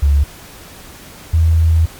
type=tone pair in turn; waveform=sine; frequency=71 / 81.34 Hz; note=C#2 / E2; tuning=+42 / -23 cents; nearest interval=major second; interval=235 cents; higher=second; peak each=-8 dBFS; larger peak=neither; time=0.02-0.24 / 1.33-1.86 s; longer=second; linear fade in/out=10 ms; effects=pink hiss -37 dBFS RMS until 1.99 s + MP3 96 kbps